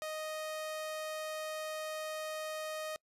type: tone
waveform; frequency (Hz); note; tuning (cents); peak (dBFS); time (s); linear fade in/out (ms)
sawtooth; 622.3; D#5; 0; -34; 0.02-2.96; 0
effects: noise-tail reverb RT60 0.1 s tail -26 dB re dry + resampled to 32000 Hz